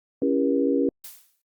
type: chord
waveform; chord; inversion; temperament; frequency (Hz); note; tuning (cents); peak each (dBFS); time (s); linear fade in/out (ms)
sine; C# diminished seventh; none; just; 277.2 / 332.6 / 399.1 / 479; C#4 / E4 / G4 / Bb4; 0 / +16 / +31 / +47; -22 / -28 / -26 / -25; 0.22-0.89; 2
type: noise with exponential decay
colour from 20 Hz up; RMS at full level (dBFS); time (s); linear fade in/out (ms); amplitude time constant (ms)
blue; -36; 1.04-1.42; 5; 81
effects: Opus 48 kbps